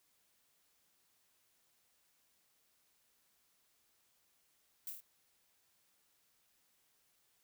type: noise with echo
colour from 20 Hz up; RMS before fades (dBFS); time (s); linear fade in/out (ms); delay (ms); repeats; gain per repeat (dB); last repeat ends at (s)
violet; -43; 4.87-4.9; 2; 26; 4; -3; 5.004
effects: white hiss -75 dBFS RMS until 7.43 s